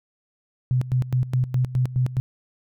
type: tone with tremolo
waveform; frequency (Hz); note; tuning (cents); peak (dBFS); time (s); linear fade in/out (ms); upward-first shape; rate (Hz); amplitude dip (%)
sine; 126.8; B2; +46; -17; 0.71-2.2; 0; square; 4.8; 80
effects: none